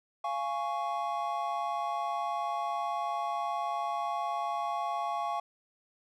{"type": "chord", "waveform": "triangle", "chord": "Db major", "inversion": "first", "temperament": "just", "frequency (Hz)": [693, 831.5, 1108.7], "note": ["F5", "Ab5", "Db6"], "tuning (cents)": [-14, 2, 0], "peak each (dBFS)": -33, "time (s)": [0.24, 5.4], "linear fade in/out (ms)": 5, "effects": []}